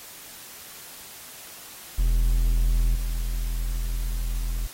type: tone with level steps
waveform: triangle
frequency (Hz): 41.46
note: E1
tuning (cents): +11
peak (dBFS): -16 / -22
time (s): 1.98-4.67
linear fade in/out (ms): 10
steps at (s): 2.95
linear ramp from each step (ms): 5
effects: white hiss -43 dBFS RMS until 4.73 s + AAC 48 kbps